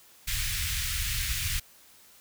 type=band-stop noise; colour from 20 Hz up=pink; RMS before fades=-30 dBFS; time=0.27-1.6 s; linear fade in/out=10 ms; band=110 to 1800 Hz; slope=24 dB/octave; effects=white hiss -56 dBFS RMS until 2.2 s

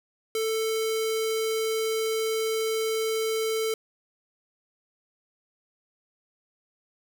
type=tone with notch filter; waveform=square; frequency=442.7 Hz; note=A4; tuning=11 cents sharp; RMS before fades=-27 dBFS; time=0.35-3.74 s; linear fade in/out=2 ms; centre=910 Hz; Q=0.6; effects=8-bit

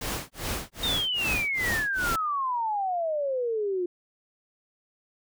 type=noise with tremolo; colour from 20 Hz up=pink; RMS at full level=-30 dBFS; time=0.01-2.16 s; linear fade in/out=5 ms; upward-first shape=sine; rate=2.5 Hz; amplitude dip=100%
type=exponential sweep; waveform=sine; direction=down; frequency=3729 to 348.1 Hz; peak=-25 dBFS; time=0.83-3.86 s; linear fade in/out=5 ms
effects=none

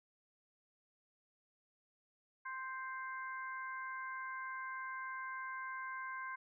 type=harmonic tone; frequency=523.3 Hz; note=C5; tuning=in tune; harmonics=2 / 3 / 4; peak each=-44 / -45 / -51 dBFS; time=2.45-6.36 s; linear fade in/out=10 ms; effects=none

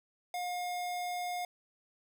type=tone; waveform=square; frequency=714 Hz; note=F5; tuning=38 cents sharp; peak=-35 dBFS; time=0.34-1.45 s; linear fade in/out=2 ms; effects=none

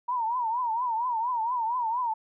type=tone with vibrato; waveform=sine; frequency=945 Hz; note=A#5; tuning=23 cents sharp; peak=-25 dBFS; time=0.08-2.14 s; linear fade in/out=10 ms; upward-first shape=triangle; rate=4.3 Hz; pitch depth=150 cents each way; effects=none

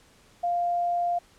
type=tone; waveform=sine; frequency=698.5 Hz; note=F5; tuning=in tune; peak=-23 dBFS; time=0.43-1.19 s; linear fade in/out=10 ms; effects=pink hiss -58 dBFS RMS until 1.38 s + low-pass 10000 Hz 12 dB/octave

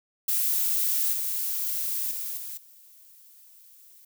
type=noise with level steps; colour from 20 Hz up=violet; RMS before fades=-25 / -29 / -33 / -37 / -53 dBFS; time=0.28-4.05 s; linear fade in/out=5 ms; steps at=1.13 / 2.11 / 2.37 / 2.57 s; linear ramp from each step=5 ms; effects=none

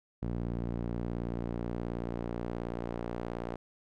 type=tone with band-pass filter sweep; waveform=sawtooth; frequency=58.6 Hz; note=A#1; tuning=10 cents sharp; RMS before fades=-36 dBFS; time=0.22-3.56 s; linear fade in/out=5 ms; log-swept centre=200 to 530 Hz; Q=0.74; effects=none

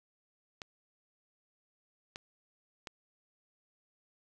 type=clicks; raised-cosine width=0.2 ms; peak=-24 dBFS; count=3; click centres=0.618 / 2.159 / 2.872 s; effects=none

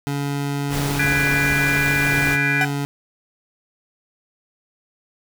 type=tone; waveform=25% pulse; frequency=141.8 Hz; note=C#3; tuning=40 cents sharp; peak=-18 dBFS; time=0.07-2.85 s; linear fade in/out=0 ms
type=noise; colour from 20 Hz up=pink; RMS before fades=-27 dBFS; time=0.69-2.38 s; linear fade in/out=50 ms
type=chord; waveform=sine; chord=G# half-diminished seventh; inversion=third; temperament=just; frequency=1495.1 / 1661.2 / 1993.5 / 2392 Hz; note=F#6 / G#6 / B6 / D7; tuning=+18 / 0 / +16 / +31 cents; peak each=-24 / -23 / -26 / -22 dBFS; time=0.99-2.65 s; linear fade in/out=5 ms
type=tone with exponential decay; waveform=35% pulse; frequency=752 Hz; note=F#5; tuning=28 cents sharp; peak=-16 dBFS; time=2.61-2.78 s; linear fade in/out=1 ms; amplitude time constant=36 ms
effects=none

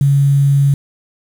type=tone with quantisation; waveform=sine; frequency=140 Hz; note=C#3; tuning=18 cents sharp; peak=-8 dBFS; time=0.01-0.74 s; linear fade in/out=2 ms; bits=6; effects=none

